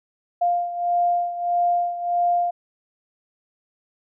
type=beating tone pair; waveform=sine; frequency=700 / 701.6 Hz; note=F5 / F5; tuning=+4 / +8 cents; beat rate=1.6 Hz; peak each=-20 / -25 dBFS; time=0.41-2.51 s; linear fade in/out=10 ms; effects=none